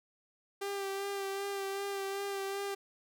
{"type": "tone with vibrato", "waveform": "sawtooth", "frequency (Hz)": 395, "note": "G4", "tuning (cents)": 13, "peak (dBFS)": -31, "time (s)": [0.61, 2.75], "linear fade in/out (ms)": 10, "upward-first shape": "sine", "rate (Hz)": 2.6, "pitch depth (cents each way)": 23, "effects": []}